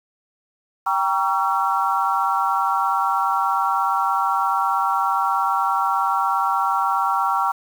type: chord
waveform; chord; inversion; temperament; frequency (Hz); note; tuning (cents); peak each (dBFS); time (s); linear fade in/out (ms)
sine; G diminished seventh; none; just; 784 / 940.8 / 1128.9 / 1354.7; G5 / Bb5 / Db6 / Fb6; 0 / +16 / +31 / +47; -23; 0.86-7.52; 10
effects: 7-bit